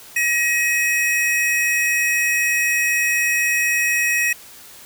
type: tone pair together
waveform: square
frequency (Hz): 1900 / 2536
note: A#6 / D#7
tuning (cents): +33 / +32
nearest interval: perfect fourth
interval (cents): 499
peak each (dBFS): -20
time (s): 0.16-4.33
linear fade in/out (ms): 5
effects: white hiss -42 dBFS RMS until 4.85 s